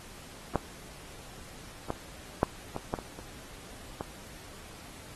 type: clicks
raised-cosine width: 1 ms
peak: -11 / -16 / -9 / -20 / -15 / -24 / -28 / -20 dBFS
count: 8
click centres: 0.557 / 1.904 / 2.431 / 2.764 / 2.939 / 2.988 / 3.189 / 4.009 s
effects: pink hiss -49 dBFS RMS until 5.15 s + AAC 32 kbps